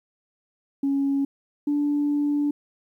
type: tone pair in turn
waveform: sine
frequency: 277.2 / 291.1 Hz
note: C#4 / D4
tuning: 0 / -15 cents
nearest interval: minor second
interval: 85 cents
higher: second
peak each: -19 dBFS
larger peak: neither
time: 0.83-1.25 / 1.67-2.51 s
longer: second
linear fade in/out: 5 ms
effects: tanh soft clip ceiling -16 dBFS + 10-bit